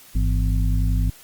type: harmonic tone with a mistuned harmonic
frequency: 50.8 Hz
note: G#1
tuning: 38 cents flat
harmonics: 1 / 2 / 3 / 5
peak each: -18 / -24 / -28 / -32 dBFS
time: 0.15-1.1 s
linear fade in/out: 5 ms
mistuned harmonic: 3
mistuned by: +130 cents
effects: white hiss -47 dBFS RMS until 1.23 s + Opus 48 kbps